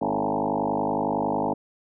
sine tone with frequency modulation, 558 Hz, C#5, 11 cents sharp, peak -22 dBFS, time 0.01-1.54 s, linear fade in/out 10 ms, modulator 50.9 Hz, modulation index 7.2, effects none

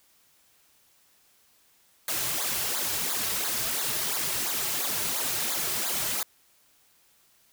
white noise with flanger, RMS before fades -29 dBFS, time 2.08-6.23 s, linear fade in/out 2 ms, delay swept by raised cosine 0.35 to 4.15 ms, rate 2.9 Hz, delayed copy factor -1, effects white hiss -63 dBFS RMS until 7.52 s

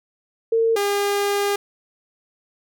sine / sawtooth tone pair in turn, 454.2 / 404.6 Hz, A#4 / G#4, -45 / -45 cents, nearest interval major second, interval 200 cents, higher first, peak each -15 dBFS, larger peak neither, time 0.52-0.76 / 0.76-1.56 s, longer second, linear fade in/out 5 ms, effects none

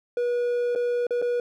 triangle tone with dropouts, 484 Hz, B4, 35 cents flat, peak -20 dBFS, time 0.17-1.4 s, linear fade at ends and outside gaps 2 ms, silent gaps 0.751-0.758 / 1.068-1.107 / 1.217-1.223 s, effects none

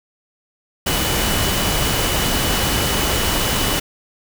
sine tone in noise, 2963 Hz, F#7, 2 cents sharp, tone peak -27 dBFS, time 0.86-3.8 s, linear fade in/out 10 ms, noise pink, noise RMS -19 dBFS, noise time 0.86-3.8 s, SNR -11 dB, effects none

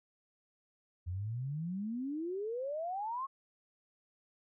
sine exponential sweep, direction up, 84.4 to 1108.7 Hz, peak -35 dBFS, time 1.06-3.27 s, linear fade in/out 20 ms, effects none

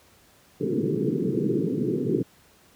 white band-pass noise, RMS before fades -25 dBFS, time 0.6-2.23 s, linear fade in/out 10 ms, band 120 to 450 Hz, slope 96 dB/octave, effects pink hiss -57 dBFS RMS until 2.75 s + high-pass 60 Hz 12 dB/octave

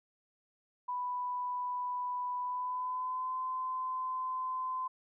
sine tone with pitch glide, 990 to 1027.3 Hz, B5 to C6, +4 to -32 cents, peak -33 dBFS, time 0.88-4.88 s, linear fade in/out 10 ms, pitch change +64 cents, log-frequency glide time 2.4-3.37 s, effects none

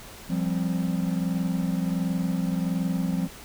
triangle chord, F suspended second, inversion none, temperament equal, 174.61 / 196 / 261.6 Hz, F3 / G3 / C4, 0 / 0 / 0 cents, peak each -24 / -27 / -29 dBFS, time 0.29-3.28 s, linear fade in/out 20 ms, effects pink hiss -44 dBFS RMS until 3.44 s

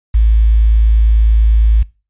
sine tone with quantisation, 54.5 Hz, A1, 16 cents flat, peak -6 dBFS, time 0.14-1.83 s, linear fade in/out 10 ms, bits 6, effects noise-tail reverb RT60 0.3 s tail -21 dB re dry + resampled to 8000 Hz

